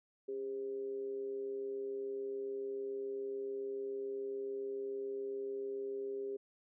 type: tone with amplitude modulation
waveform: sine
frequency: 402.1 Hz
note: G4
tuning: 44 cents sharp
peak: -35 dBFS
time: 0.28-6.37 s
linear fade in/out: 10 ms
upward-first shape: sine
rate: 127 Hz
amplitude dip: 50%
effects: none